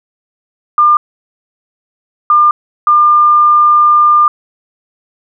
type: tone bursts at uneven times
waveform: sine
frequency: 1200 Hz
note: D6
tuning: 37 cents sharp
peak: -4 dBFS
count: 3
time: 0.78-0.97 / 2.3-2.51 / 2.87-4.28 s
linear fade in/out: 2 ms
effects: none